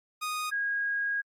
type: tone pair in turn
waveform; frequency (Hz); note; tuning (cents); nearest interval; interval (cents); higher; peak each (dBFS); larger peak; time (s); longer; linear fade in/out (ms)
sawtooth / sine; 1239 / 1638.2; D#6 / G#6; -8 / -24; perfect fourth; 484; second; -27; neither; 0.21-0.51 / 0.51-1.22; second; 20
effects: AAC 48 kbps